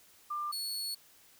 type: tone pair in turn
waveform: sine / sawtooth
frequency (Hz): 1193 / 4396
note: D6 / C#8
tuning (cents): +27 / -15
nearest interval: octave + major seventh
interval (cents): 2258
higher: second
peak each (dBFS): -33 / -32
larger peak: second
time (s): 0.3-0.52 / 0.52-0.95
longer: second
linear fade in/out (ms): 10
effects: white hiss -61 dBFS RMS until 1.39 s